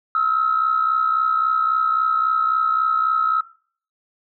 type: tone pair together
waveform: sine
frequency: 1288.3 / 1352 Hz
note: E6 / E6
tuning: -40 / +43 cents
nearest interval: minor second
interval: 83 cents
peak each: -17 / -21 dBFS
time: 0.15-3.41 s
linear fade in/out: 2 ms
effects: noise-tail reverb RT60 0.5 s tail -20 dB re dry + tanh soft clip ceiling -9 dBFS